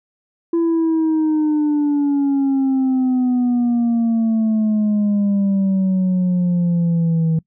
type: exponential sweep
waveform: sine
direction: down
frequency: 337.5 to 160.3 Hz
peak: -11 dBFS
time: 0.53-7.39 s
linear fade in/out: 5 ms
effects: noise-tail reverb RT60 0.1 s tail -24 dB re dry + tanh soft clip ceiling -13 dBFS